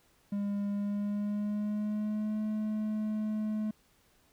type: tone with pitch glide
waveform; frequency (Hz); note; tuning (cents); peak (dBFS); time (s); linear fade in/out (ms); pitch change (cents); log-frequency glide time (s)
triangle; 202.4 to 214.4; G#3 to A3; -44 to -45; -28; 0.32-3.71; 5; +99; 0.68-2.41
effects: pink hiss -67 dBFS RMS until 4.32 s